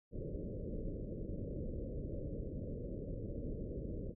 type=low-pass noise; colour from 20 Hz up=pink; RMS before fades=-42 dBFS; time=0.11-4.15 s; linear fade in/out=50 ms; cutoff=580 Hz; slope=96 dB/octave; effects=none